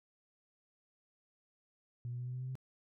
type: tone with pitch steps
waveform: sine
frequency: 120.6 / 122.14 / 123.7 / 125.29 / 126.89 / 128.51 / 130.15 Hz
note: B2 / B2 / B2 / B2 / B2 / C3 / C3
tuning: -41 / -19 / +3 / +25 / +47 / -31 / -9 cents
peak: -37 dBFS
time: 2.05-2.554 s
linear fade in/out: 0 ms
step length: 72 ms
effects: tanh soft clip ceiling -33 dBFS